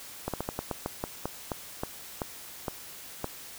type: slowing click train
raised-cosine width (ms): 1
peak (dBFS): -16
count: 14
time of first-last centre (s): 0.28-3.244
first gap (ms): 57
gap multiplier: 1.21
effects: white hiss -45 dBFS RMS until 3.58 s